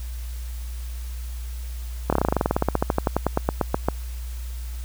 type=slowing click train; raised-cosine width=1 ms; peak=-5 dBFS; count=27; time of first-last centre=2.1-3.886 s; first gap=26 ms; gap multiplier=1.07; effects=added 60 Hz sine -29 dBFS peak until 4.84 s + white hiss -46 dBFS RMS until 4.84 s